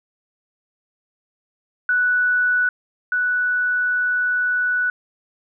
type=tone pair in turn; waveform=sine; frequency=1480 / 1480 Hz; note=F#6 / F#6; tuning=0 / 0 cents; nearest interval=unison; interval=0 cents; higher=neither; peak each=-15 / -17 dBFS; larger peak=first; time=1.89-2.69 / 3.12-4.9 s; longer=second; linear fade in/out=2 ms; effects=none